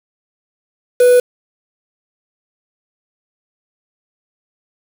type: tone with quantisation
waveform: triangle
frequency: 493.9 Hz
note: B4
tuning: in tune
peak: -4 dBFS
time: 1-1.2 s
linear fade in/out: 5 ms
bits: 4
effects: none